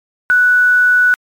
sine tone with quantisation, 1480 Hz, F#6, in tune, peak -7 dBFS, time 0.3-1.14 s, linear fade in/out 0 ms, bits 6, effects MP3 96 kbps

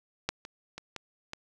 clicks, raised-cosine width 0.2 ms, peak -11 / -25 / -23 / -20 / -20 dBFS, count 5, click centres 0.29 / 0.451 / 0.78 / 0.963 / 1.334 s, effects none

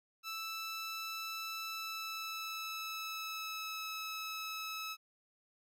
15% pulse tone with pitch glide, 1320 to 1296.6 Hz, E6 to E6, +2 to -29 cents, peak -33 dBFS, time 0.23-4.97 s, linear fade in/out 50 ms, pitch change -31 cents, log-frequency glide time 1.66-3.86 s, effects none

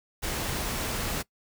pink noise, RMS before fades -31 dBFS, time 0.22-1.23 s, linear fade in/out 20 ms, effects noise-tail reverb RT60 0.1 s tail -22 dB re dry

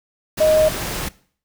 sine tone in noise, 622.3 Hz, D#5, in tune, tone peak -11 dBFS, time 0.4-0.69 s, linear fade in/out 10 ms, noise pink, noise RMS -26 dBFS, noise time 0.37-1.09 s, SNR +12 dB, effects noise-tail reverb RT60 0.5 s tail -20 dB re dry

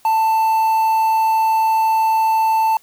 triangle tone with quantisation, 886 Hz, A5, 12 cents sharp, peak -11 dBFS, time 0.05-2.77 s, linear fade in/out 2 ms, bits 6, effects white hiss -53 dBFS RMS until 2.82 s

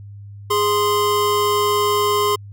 square tone pair together, 413.9 / 1043 Hz, G#4 / C6, -6 / -6 cents, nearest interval octave + major third, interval 1600 cents, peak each -19 dBFS, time 0.5-2.36 s, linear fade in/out 10 ms, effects added 101 Hz sine -34 dBFS peak until 2.52 s

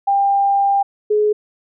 sine tone pair in turn, 796 / 421.7 Hz, G5 / G#4, +26 / +26 cents, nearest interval major seventh, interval 1100 cents, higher first, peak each -12 dBFS, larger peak neither, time 0.07-0.83 / 1.1-1.33 s, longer first, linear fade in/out 10 ms, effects none

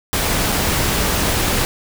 pink noise with dropouts, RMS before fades -18 dBFS, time 0.13-1.65 s, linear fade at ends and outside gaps 0 ms, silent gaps 0.52-0.524 s, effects none

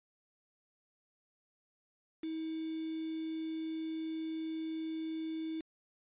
sine tone with quantisation, 319.8 Hz, D#4, 48 cents sharp, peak -36 dBFS, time 2.23-5.61 s, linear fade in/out 5 ms, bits 8, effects resampled to 8000 Hz

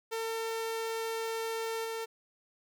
sawtooth tone with level steps, 451.3 Hz, A4, 44 cents sharp, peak -29 / -31 dBFS, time 0.11-2.06 s, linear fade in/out 20 ms, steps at 1.84 s, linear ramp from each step 10 ms, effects none

